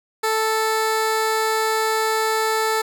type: tone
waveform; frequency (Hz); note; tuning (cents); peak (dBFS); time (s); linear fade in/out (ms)
15% pulse; 440; A4; 0; -12; 0.23-2.82; 10
effects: none